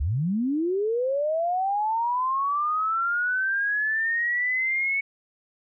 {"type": "linear sweep", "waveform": "sine", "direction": "up", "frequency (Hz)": [58.9, 2223], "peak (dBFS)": -22, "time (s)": [0, 5.01], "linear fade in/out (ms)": 10, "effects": []}